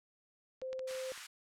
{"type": "clicks", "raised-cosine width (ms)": 0.2, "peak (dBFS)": [-37, -31, -32, -33, -37, -36], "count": 6, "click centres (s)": [0.616, 0.73, 0.793, 0.91, 0.951, 1.177]}
{"type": "tone", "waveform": "sine", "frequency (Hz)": 520, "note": "C5", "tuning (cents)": -11, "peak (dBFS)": -38, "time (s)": [0.62, 1.12], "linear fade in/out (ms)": 0}
{"type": "high-pass noise", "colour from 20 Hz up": "pink", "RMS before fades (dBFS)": -48, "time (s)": [0.87, 1.27], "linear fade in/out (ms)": 10, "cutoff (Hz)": 1200, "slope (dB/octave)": 24}
{"effects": ["low-pass 10000 Hz 12 dB/octave"]}